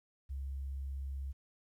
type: tone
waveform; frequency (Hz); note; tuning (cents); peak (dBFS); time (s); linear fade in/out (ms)
sine; 68; C#2; -33; -37; 0.29-1.33; 20
effects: 12-bit